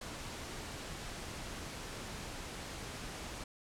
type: noise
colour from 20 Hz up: pink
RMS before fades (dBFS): -44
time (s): 0.01-3.44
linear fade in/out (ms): 5
effects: low-pass 9000 Hz 12 dB/octave